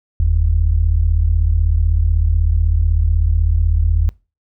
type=tone pair together; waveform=sine; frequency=44.72 / 80.8 Hz; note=F1 / E2; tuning=+42 / -34 cents; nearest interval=minor seventh; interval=1024 cents; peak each=-14 dBFS; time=0.2-4.09 s; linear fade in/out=0 ms; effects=noise-tail reverb RT60 0.3 s tail -24 dB re dry